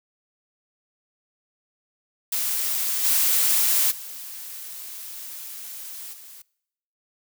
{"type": "noise with level steps", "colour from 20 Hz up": "blue", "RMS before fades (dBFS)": [-25, -20, -37, -44], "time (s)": [2.32, 6.42], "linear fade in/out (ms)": 5, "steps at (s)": [3.03, 3.9, 6.12], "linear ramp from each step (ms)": 20, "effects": ["noise-tail reverb RT60 0.8 s tail -24 dB re dry"]}